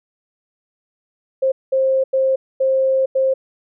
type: tone bursts at uneven times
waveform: sine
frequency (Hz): 530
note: C5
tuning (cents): +22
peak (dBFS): -13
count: 5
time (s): 1.42-1.52 / 1.72-2.04 / 2.13-2.36 / 2.6-3.06 / 3.15-3.34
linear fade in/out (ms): 10
effects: none